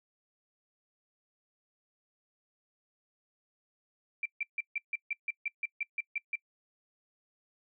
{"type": "tone bursts", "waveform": "sine", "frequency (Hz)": 2349, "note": "D7", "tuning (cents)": 0, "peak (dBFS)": -30, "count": 13, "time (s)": [4.23, 6.355], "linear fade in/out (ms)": 2, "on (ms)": 25, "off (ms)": 150, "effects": ["noise-tail reverb RT60 0.1 s tail -24 dB re dry"]}